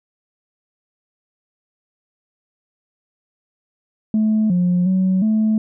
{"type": "tone with pitch steps", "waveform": "sine", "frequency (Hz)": [216.7, 178.3, 187.4, 217.5], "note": ["A3", "F3", "F#3", "A3"], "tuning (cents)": [-26, 36, 22, -20], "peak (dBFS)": -12, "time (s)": [4.14, 5.58], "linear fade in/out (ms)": 2, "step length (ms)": 360, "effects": ["tanh soft clip ceiling -11 dBFS"]}